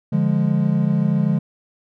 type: chord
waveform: triangle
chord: D diminished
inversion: none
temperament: equal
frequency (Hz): 146.83 / 174.61 / 207.7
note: D3 / F3 / Ab3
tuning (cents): 0 / 0 / 0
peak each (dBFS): -18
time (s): 0.12-1.39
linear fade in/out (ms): 10
effects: none